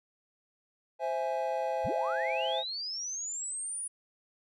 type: chord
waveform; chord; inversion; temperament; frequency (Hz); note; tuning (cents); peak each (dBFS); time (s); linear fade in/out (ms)
triangle; C augmented; none; equal; 523.3 / 659.3 / 830.6; C5 / E5 / G#5; 0 / 0 / 0; -32; 0.99-2.64; 50
type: linear sweep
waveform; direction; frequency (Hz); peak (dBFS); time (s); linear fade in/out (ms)
sine; up; 32.7 to 9840; -34; 1.84-3.88; 10
effects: none